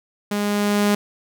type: tone with level ramp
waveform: sawtooth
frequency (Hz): 205.7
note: G#3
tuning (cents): -16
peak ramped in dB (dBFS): -17 to -11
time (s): 0.31-0.95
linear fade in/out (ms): 5
effects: none